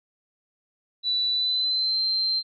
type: tone with pitch glide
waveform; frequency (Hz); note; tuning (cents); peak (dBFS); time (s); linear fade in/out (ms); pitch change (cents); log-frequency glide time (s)
sine; 3961 to 4134; B7 to C8; +4 to -22; -21; 1.03-2.43; 50; +74; 1.31-2.01
effects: MP3 48 kbps